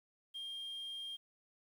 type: tone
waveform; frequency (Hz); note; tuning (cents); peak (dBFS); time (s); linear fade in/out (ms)
sine; 3209; G7; +40; -39; 0.34-1.17; 20
effects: tanh soft clip ceiling -41 dBFS + 11-bit